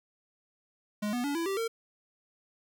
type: tone with pitch steps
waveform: square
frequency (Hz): 209 / 244.3 / 285.5 / 333.7 / 390 / 455.8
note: G#3 / B3 / D4 / E4 / G4 / A#4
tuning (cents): +11 / -19 / -49 / +21 / -9 / -39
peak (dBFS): -30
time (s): 1.02-1.68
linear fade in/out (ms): 10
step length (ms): 110
effects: 11-bit